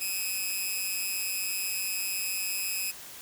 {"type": "tone with amplitude modulation", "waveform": "5% pulse", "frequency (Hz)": 2542, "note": "D#7", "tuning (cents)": 36, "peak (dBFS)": -17, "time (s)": [0, 2.92], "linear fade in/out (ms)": 20, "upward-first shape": "sine", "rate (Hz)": 192, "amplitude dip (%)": 75, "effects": ["white hiss -45 dBFS RMS until 3.21 s"]}